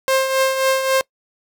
sawtooth tone with tremolo, 530 Hz, C5, 22 cents sharp, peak -9 dBFS, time 0.08-1.01 s, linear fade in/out 0 ms, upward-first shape triangle, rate 3.7 Hz, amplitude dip 60%, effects noise-tail reverb RT60 0.1 s tail -24 dB re dry

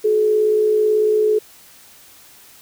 sine tone pair together, 370 / 428.1 Hz, F#4 / A4, 0 / -47 cents, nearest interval minor third, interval 253 cents, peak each -24 / -13 dBFS, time 0.04-1.39 s, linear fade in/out 10 ms, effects white hiss -46 dBFS RMS until 2.61 s

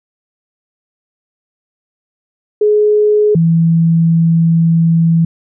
sine tone pair in turn, 420.8 / 165.36 Hz, G#4 / E3, +23 / +6 cents, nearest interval octave + major third, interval 1617 cents, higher first, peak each -7 dBFS, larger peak neither, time 2.61-3.35 / 3.35-5.25 s, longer second, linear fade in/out 5 ms, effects none

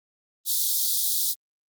white high-pass noise, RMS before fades -24 dBFS, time 0.45-1.35 s, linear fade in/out 50 ms, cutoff 3400 Hz, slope 96 dB/octave, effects Opus 32 kbps

